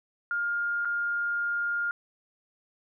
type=tone with dropouts; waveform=sine; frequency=1411 Hz; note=F6; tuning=17 cents sharp; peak=-26 dBFS; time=0.31-1.91 s; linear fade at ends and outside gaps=1 ms; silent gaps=0.849-0.854 s; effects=none